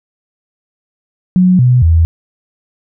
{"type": "tone with pitch steps", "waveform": "sine", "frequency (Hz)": [182.9, 124.9, 82.2], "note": ["F#3", "B2", "E2"], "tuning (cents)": [-20, 20, -4], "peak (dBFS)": -5, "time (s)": [1.36, 2.05], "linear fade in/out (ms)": 0, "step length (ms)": 230, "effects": []}